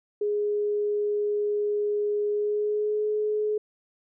sine tone with pitch glide, 415.2 to 424.2 Hz, G#4 to G#4, 0 to +37 cents, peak -23 dBFS, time 0.21-3.58 s, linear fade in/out 5 ms, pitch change +37 cents, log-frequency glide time 2.3-3.06 s, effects none

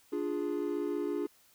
triangle chord, D diminished, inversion none, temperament equal, 293.7 / 349.2 / 415.3 Hz, D4 / F4 / Ab4, 0 / 0 / 0 cents, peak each -33 dBFS, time 0.12-1.27 s, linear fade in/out 10 ms, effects tanh soft clip ceiling -20 dBFS + white hiss -64 dBFS RMS until 1.54 s

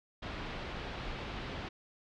pink low-pass noise, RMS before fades -41 dBFS, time 0.22-1.69 s, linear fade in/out 10 ms, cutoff 3900 Hz, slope 24 dB/octave, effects none

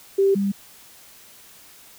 sine tone pair in turn, 391.8 / 198.63 Hz, G4 / G3, -1 / +23 cents, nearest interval octave, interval 1176 cents, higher first, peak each -14 / -19 dBFS, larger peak first, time 0.18-0.35 / 0.35-0.52 s, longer neither, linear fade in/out 10 ms, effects white hiss -48 dBFS RMS until 1.98 s

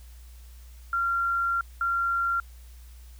sine tone pair in turn, 1379 / 1379 Hz, F6 / F6, -22 / -22 cents, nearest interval unison, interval 0 cents, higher neither, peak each -23 / -23 dBFS, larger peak neither, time 0.93-1.61 / 1.81-2.4 s, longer first, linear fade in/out 2 ms, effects added 60 Hz sine -44 dBFS peak until 3.19 s + white hiss -58 dBFS RMS until 3.19 s

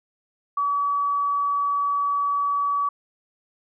sine tone, 1141 Hz, C#6, 50 cents sharp, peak -20 dBFS, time 0.57-2.89 s, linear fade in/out 5 ms, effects none

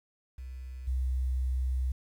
sine tone with level steps, 64.3 Hz, C2, 30 cents flat, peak -38 / -26 dBFS, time 0.38-1.92 s, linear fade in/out 5 ms, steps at 0.87 s, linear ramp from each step 10 ms, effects tanh soft clip ceiling -22 dBFS + 10-bit

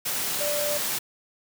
sine tone in noise, 587.3 Hz, D5, in tune, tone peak -27 dBFS, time 0.4-0.78 s, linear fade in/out 10 ms, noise white, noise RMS -28 dBFS, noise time 0.05-0.99 s, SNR -2 dB, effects high-pass 100 Hz 12 dB/octave

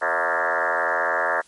sine tone with frequency modulation, 1157 Hz, D6, 26 cents flat, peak -19 dBFS, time 0.01-1.42 s, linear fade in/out 20 ms, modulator 83.9 Hz, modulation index 7.7, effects white hiss -54 dBFS RMS until 1.47 s + MP3 48 kbps

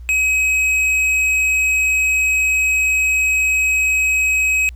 sine tone with hard clipping, 2543 Hz, D#7, 37 cents sharp, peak -15 dBFS, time 0.09-4.69 s, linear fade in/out 0 ms, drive 7 dB, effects added 60 Hz sine -31 dBFS peak until 4.75 s + pink hiss -60 dBFS RMS until 4.75 s

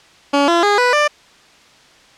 15% pulse tone with pitch steps, 283.3 / 340.8 / 410 / 493.3 / 593.4 Hz, C#4 / F4 / G#4 / B4 / D5, +38 / -42 / -22 / -2 / +18 cents, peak -5 dBFS, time 0.33-1.08 s, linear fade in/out 10 ms, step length 150 ms, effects white hiss -47 dBFS RMS until 2.17 s + low-pass 5000 Hz 12 dB/octave

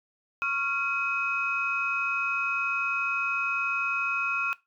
sine tone cluster, 1103 / 1384 / 2531 Hz, C#6 / F6 / D#7, -9 / -16 / +29 cents, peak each -34 / -28 / -27 dBFS, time 0.42-4.53 s, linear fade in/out 0 ms, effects noise-tail reverb RT60 0.2 s tail -19 dB re dry + tanh soft clip ceiling -16 dBFS

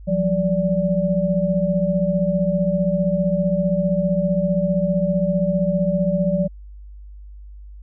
sine tone cluster, 172.6 / 187.9 / 582 Hz, F3 / F#3 / D5, -20 / +27 / -16 cents, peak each -21 dBFS, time 0.07-6.48 s, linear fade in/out 20 ms, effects added 50 Hz sine -36 dBFS peak until 7.82 s

